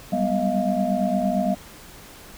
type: tone cluster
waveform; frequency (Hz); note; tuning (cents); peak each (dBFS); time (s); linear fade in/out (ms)
sine; 191.7 / 200.4 / 245.1 / 630 / 695; G3 / G3 / B3 / D#5 / F5; -38 / +38 / -13 / +21 / -9; -26; 0.12-1.55; 10
effects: pink hiss -44 dBFS RMS until 2.37 s